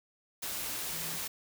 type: tone in noise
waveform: sine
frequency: 164.81 Hz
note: E3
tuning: in tune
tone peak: -47 dBFS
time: 0.92-1.19 s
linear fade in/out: 10 ms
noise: white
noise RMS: -37 dBFS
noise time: 0.42-1.28 s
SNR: -13 dB
effects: none